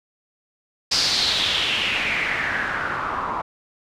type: noise with low-pass filter sweep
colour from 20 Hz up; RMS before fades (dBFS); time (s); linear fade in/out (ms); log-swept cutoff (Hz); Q
white; -23; 0.91-3.42; 10; 5100 to 1000; 4.2
effects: none